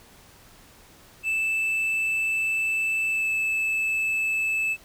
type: tone with pitch glide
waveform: triangle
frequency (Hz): 2637 to 2620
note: E7 to E7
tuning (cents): 0 to -11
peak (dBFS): -21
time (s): 1.23-4.77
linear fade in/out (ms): 50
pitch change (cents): -11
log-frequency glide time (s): 3.1-3.28
effects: pink hiss -52 dBFS RMS until 4.84 s